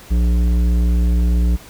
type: tone with tanh clipping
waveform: sine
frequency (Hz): 59.2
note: A#1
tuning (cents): +27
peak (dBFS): -14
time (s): 0.1-1.57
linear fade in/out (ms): 20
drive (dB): 12
effects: pink hiss -41 dBFS RMS until 1.69 s